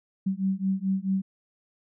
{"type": "beating tone pair", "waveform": "sine", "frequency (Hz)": [189.6, 194.2], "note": ["F#3", "G3"], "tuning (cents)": [43, -16], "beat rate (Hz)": 4.6, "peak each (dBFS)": -27, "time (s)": [0.26, 1.22], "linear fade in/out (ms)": 10, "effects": []}